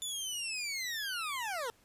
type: linear sweep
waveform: 20% pulse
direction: down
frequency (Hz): 3520 to 440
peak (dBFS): -30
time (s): 0.02-1.7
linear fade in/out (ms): 0
effects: pink hiss -66 dBFS RMS until 1.84 s + resampled to 32000 Hz